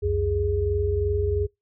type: tone cluster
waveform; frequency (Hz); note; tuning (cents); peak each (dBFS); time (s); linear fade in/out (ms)
sine; 65.3 / 88.2 / 413.3; C2 / F2 / G#4; -3 / +18 / -8; -28 / -25 / -24; 0.02-1.47; 20
effects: noise-tail reverb RT60 0.2 s tail -26 dB re dry